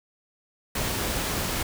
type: noise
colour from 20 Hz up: pink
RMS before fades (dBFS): -28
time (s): 0.75-1.63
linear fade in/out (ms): 5
effects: none